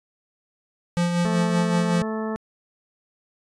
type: tone with tremolo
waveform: square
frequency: 173.8 Hz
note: F3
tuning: 8 cents flat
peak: -19 dBFS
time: 0.97-2.02 s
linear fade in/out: 0 ms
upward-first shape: sine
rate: 5.3 Hz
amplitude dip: 40%
type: harmonic tone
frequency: 218.9 Hz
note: A3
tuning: 9 cents flat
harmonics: 1 / 2 / 3 / 4 / 5 / 6 / 8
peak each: -27 / -30 / -35 / -37 / -38 / -39 / -41 dBFS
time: 1.25-2.36 s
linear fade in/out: 0 ms
effects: resampled to 22050 Hz